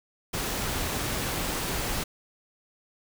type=noise; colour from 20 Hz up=pink; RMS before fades=-30 dBFS; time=0.33-2.04 s; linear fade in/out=10 ms; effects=none